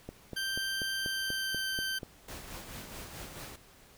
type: click train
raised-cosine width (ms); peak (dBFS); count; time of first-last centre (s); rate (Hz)
2; -26; 9; 0.09-2.032; 4.12
type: tone with pitch glide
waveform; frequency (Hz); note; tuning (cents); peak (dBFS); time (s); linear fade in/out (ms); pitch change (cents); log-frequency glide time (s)
20% pulse; 1568 to 1553.6; G6 to G6; 0 to -16; -27; 0.36-1.99; 10; -16; 0.96-1.69
type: noise with tremolo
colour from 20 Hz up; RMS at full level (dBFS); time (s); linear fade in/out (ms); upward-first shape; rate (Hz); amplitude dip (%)
pink; -43; 2.28-3.56; 5; sine; 4.6; 45
effects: pink hiss -58 dBFS RMS until 3.97 s